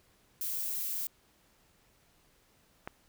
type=noise; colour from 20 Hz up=violet; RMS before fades=-35 dBFS; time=0.41-1.07 s; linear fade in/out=2 ms
type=click; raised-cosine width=0.5 ms; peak=-23 dBFS; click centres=2.875 s
effects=pink hiss -67 dBFS RMS until 3.08 s